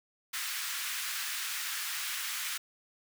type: high-pass noise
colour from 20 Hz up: pink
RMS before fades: -36 dBFS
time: 0.33-2.58 s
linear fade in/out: 10 ms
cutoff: 1400 Hz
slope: 24 dB/octave
effects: none